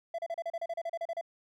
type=tone bursts; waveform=triangle; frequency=671 Hz; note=E5; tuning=31 cents sharp; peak=-30 dBFS; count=14; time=0.14-1.212 s; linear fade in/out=5 ms; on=45 ms; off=34 ms; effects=none